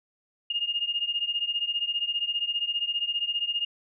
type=beating tone pair; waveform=sine; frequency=2833 / 2848 Hz; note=F7 / F7; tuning=+24 / +33 cents; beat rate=15 Hz; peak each=-28 / -30 dBFS; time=0.5-3.65 s; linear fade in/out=5 ms; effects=none